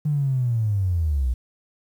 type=linear sweep; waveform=triangle; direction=down; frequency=152.4 to 58.3 Hz; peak=-15 dBFS; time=0.05-1.34 s; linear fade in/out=10 ms; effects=tanh soft clip ceiling -17 dBFS + 9-bit